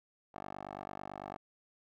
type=tone with band-pass filter; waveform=10% pulse; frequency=49 Hz; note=G1; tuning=in tune; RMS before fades=-45 dBFS; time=0.34-1.37 s; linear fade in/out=10 ms; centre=800 Hz; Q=1.8; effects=none